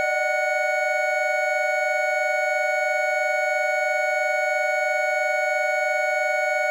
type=tone cluster; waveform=triangle; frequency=596 / 619 / 748 / 1460 / 2229 Hz; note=D5 / D#5 / F#5 / F#6 / C#7; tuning=+25 / -9 / +19 / -24 / +9 cents; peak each=-25 dBFS; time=0-6.7 s; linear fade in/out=0 ms; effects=none